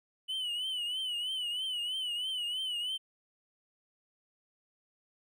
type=tone with vibrato; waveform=triangle; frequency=2978 Hz; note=F#7; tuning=11 cents sharp; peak=-31 dBFS; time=0.28-2.98 s; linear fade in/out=20 ms; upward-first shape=triangle; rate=3.1 Hz; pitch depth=100 cents each way; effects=none